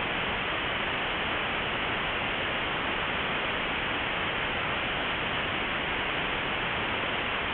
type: low-pass noise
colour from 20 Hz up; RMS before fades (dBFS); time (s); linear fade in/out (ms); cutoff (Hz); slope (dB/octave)
white; -30; 0-7.53; 0; 3200; 96
effects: none